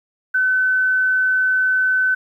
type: tone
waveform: sine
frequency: 1516 Hz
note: F#6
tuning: 42 cents sharp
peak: -14 dBFS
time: 0.34-2.15 s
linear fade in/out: 10 ms
effects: 9-bit